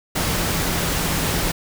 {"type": "tone in noise", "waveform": "sine", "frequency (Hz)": 165.4, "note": "E3", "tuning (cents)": 6, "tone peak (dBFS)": -29, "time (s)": [0.15, 1.52], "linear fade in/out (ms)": 10, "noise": "pink", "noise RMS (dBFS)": -22, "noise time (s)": [0.15, 1.52], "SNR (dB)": -10, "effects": []}